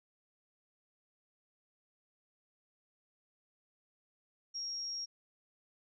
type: tone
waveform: sine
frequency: 5588 Hz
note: F8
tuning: in tune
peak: -37 dBFS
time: 4.54-5.06 s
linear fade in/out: 20 ms
effects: none